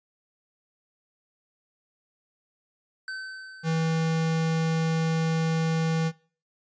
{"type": "tone with exponential decay", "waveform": "square", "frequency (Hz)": 1534, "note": "G6", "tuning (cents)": -38, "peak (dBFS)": -32, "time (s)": [3.08, 4.79], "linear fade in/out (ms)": 1, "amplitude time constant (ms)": 370}
{"type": "tone", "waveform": "square", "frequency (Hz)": 162, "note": "E3", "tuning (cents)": -30, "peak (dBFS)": -24, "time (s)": [3.63, 6.12], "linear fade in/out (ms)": 50}
{"effects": ["noise-tail reverb RT60 0.4 s tail -20 dB re dry", "resampled to 16000 Hz"]}